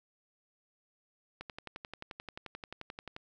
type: click train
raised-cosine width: 0.3 ms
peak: -26 dBFS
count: 21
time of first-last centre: 1.41-3.164 s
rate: 11.4 Hz
effects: none